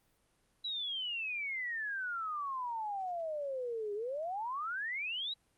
sine exponential two-way sweep, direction down then up, 3951 to 402.1 to 3951 Hz, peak -35 dBFS, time 0.64-5.34 s, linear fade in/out 10 ms, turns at 3.94 s, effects pink hiss -73 dBFS RMS until 5.57 s + Opus 32 kbps

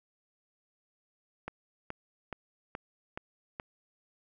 click train, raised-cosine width 0.5 ms, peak -22 dBFS, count 6, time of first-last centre 1.48-3.599 s, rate 2.36 Hz, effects none

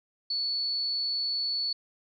sine tone, 4435 Hz, C#8, in tune, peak -27 dBFS, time 0.3-1.73 s, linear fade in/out 5 ms, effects none

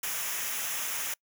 white noise with comb filter, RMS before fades -33 dBFS, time 0.03-1.14 s, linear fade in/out 5 ms, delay 0.23 ms, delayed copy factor -0.65, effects noise-tail reverb RT60 0.1 s tail -26 dB re dry

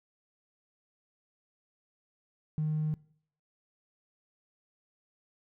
triangle tone, 154.1 Hz, D#3, 16 cents flat, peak -24 dBFS, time 2.58-2.94 s, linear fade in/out 0 ms, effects noise-tail reverb RT60 0.6 s tail -25 dB re dry + tanh soft clip ceiling -25 dBFS

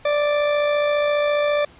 40% pulse tone with amplitude modulation, 587.3 Hz, D5, in tune, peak -15 dBFS, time 0.05-1.65 s, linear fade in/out 5 ms, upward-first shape sine, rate 54.7 Hz, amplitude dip 30%, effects pink hiss -49 dBFS RMS until 1.79 s + resampled to 8000 Hz

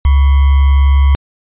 sine tone with sample-and-hold, 69.3 Hz, C#2, in tune, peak -5 dBFS, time 0.05-1.15 s, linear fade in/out 0 ms, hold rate 1050 Hz, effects resampled to 8000 Hz

